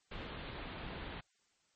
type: low-pass noise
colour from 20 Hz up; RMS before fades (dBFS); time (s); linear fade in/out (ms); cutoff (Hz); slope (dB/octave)
pink; -45; 0.11-1.21; 10; 3900; 48
effects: white hiss -75 dBFS RMS until 1.75 s + MP3 32 kbps